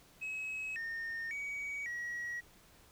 sine tone with pitch steps, 2564 / 1829 / 2261 / 1912 Hz, E7 / A#6 / C#7 / A#6, -49 / -33 / +34 / +43 cents, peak -35 dBFS, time 0.21-2.41 s, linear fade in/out 20 ms, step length 550 ms, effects tanh soft clip ceiling -36 dBFS + pink hiss -62 dBFS RMS until 2.91 s

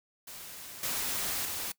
white noise with level steps, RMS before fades -45 / -33 / -36 dBFS, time 0.27-1.72 s, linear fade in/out 5 ms, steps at 0.83 / 1.45 s, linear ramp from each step 2 ms, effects noise-tail reverb RT60 0.1 s tail -21 dB re dry

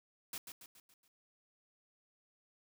white noise with echo, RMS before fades -43 dBFS, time 0.33-0.38 s, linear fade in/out 2 ms, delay 140 ms, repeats 5, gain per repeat -6 dB, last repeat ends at 1.08 s, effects none

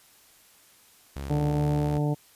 sawtooth tone with pitch glide, 69.3 to 72.83 Hz, C#2 to D2, 0 to -14 cents, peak -29 dBFS, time 1.16-1.98 s, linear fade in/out 0 ms, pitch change +86 cents, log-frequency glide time 1.44-1.64 s
harmonic tone, 147.7 Hz, D3, 10 cents sharp, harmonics 1 / 2 / 3 / 4 / 5 / 6, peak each -24 / -30 / -34 / -36 / -38 / -40 dBFS, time 1.29-2.15 s, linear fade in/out 20 ms
effects white hiss -57 dBFS RMS until 2.35 s + resampled to 32000 Hz

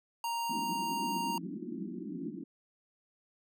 square tone, 932.3 Hz, A#5, in tune, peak -33 dBFS, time 0.24-1.38 s, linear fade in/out 2 ms
pink band-pass noise, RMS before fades -40 dBFS, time 0.49-2.44 s, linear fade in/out 10 ms, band 170 to 360 Hz, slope 96 dB/octave
effects none

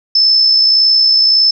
sine tone with amplitude modulation, 5260 Hz, E8, 5 cents flat, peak -5 dBFS, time 0.15-1.51 s, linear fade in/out 5 ms, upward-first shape sine, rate 61.7 Hz, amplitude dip 35%, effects none

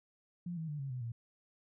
sine tone with pitch steps, 174.61 / 161.05 / 148.53 / 137 / 126.35 / 116.54 Hz, F3 / E3 / D3 / C#3 / B2 / A#2, 0 / -40 / +20 / -20 / +40 / 0 cents, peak -37 dBFS, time 0.46-1.12 s, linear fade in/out 5 ms, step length 110 ms, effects none

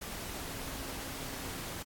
sine tone in noise, 269.2 Hz, C4, 49 cents sharp, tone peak -50 dBFS, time 0.41-1.61 s, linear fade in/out 10 ms, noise pink, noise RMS -41 dBFS, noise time 0.01-1.83 s, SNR -12 dB, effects AAC 64 kbps

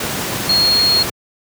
sine tone in noise, 4287 Hz, C8, 41 cents sharp, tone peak -11 dBFS, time 0.49-1.03 s, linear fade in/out 5 ms, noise pink, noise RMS -21 dBFS, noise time 0-1.1 s, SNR +7 dB, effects high-pass 100 Hz 12 dB/octave

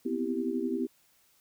sine chord, C major seventh, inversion third, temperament equal with one note detuned, 246.9 / 258.5 / 329.6 / 392 Hz, B3 / C4 / E4 / G4, 0 / -21 / 0 / 0 cents, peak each -34 dBFS, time 0.05-0.87 s, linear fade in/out 10 ms, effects white hiss -66 dBFS RMS until 1.4 s

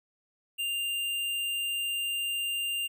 sine tone with hard clipping, 2794 Hz, F7, in tune, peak -30 dBFS, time 0.58-2.88 s, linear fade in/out 20 ms, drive 16 dB, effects none

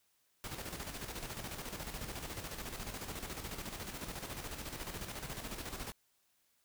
pink noise with tremolo, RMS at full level -42 dBFS, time 0.44-5.92 s, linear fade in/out 0 ms, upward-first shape square, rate 14 Hz, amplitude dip 50%, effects white hiss -75 dBFS RMS until 6.64 s

